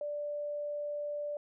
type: tone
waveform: sine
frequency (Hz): 587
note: D5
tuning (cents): -1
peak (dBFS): -34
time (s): 0.01-1.37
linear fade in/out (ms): 2
effects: none